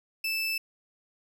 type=tone; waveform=30% pulse; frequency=2637 Hz; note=E7; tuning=in tune; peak=-25 dBFS; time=0.24-0.58 s; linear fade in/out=5 ms; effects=none